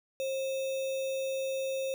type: tone with sample-and-hold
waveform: sine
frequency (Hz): 534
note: C5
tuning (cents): +35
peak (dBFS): -30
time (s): 0.2-1.94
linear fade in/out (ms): 0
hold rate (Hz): 3150
effects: none